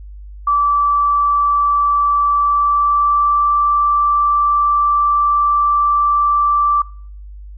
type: tone with pitch glide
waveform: sine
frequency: 1160 to 1169.4 Hz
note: D6 to D6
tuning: -22 to -8 cents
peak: -11 dBFS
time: 0.47-6.82 s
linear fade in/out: 5 ms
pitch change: +14 cents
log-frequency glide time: 2.37-3.53 s
effects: noise-tail reverb RT60 0.5 s tail -21 dB re dry + added 50 Hz sine -31 dBFS peak until 7.57 s